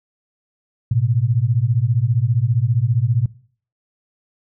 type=beating tone pair; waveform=sine; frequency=110.3 / 125.3 Hz; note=A2 / B2; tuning=+5 / +25 cents; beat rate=15 Hz; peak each=-17 dBFS; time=0.91-3.26 s; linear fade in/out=5 ms; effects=noise-tail reverb RT60 0.5 s tail -21 dB re dry